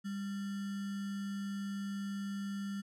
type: tone with sample-and-hold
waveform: sine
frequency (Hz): 199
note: G3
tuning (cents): +26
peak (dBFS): -36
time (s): 0.04-2.82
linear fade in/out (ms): 20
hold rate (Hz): 1575
effects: low-pass 11000 Hz 12 dB/octave